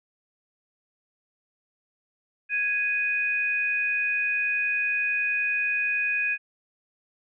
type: tone pair together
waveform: sine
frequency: 1659.6 / 2489 Hz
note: G#6 / D#7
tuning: -2 / 0 cents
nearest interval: perfect fifth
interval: 702 cents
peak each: -28 / -24 dBFS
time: 2.49-6.38 s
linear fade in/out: 50 ms
effects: none